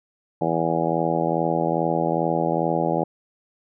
harmonic tone, 82.41 Hz, E2, in tune, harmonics 2 / 3 / 4 / 5 / 6 / 7 / 8 / 9 / 10, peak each -27 / -31 / -27 / -30 / -28 / -27 / -32 / -28 / -28 dBFS, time 0.41-3.04 s, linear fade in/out 5 ms, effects none

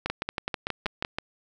two click trains, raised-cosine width 0.3 ms, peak -12 / -12 dBFS, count 6 / 8, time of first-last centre 0.1-1.049 / 0.06-1.185 s, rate 5.27 / 6.22 Hz, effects none

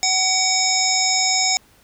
harmonic tone, 754 Hz, F#5, 32 cents sharp, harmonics 1 / 3 / 5 / 7 / 9 / 10, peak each -24 / -24 / -28 / -20 / -21 / -28 dBFS, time 0.03-1.57 s, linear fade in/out 0 ms, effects pink hiss -54 dBFS RMS until 1.83 s

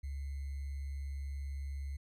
sine tone with sample-and-hold, 69.3 Hz, C#2, in tune, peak -37 dBFS, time 0.03-1.97 s, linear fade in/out 10 ms, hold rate 2100 Hz, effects resampled to 32000 Hz

